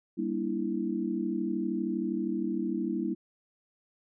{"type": "chord", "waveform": "sine", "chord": "E half-diminished seventh", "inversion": "first", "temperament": "just", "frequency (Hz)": [197.78, 237.3, 296.7, 329.6], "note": ["G3", "Bb3", "D4", "E4"], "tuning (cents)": [16, 31, 18, 0], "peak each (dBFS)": [-34, -34, -36, -32], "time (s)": [0.17, 3.15], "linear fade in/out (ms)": 20, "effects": []}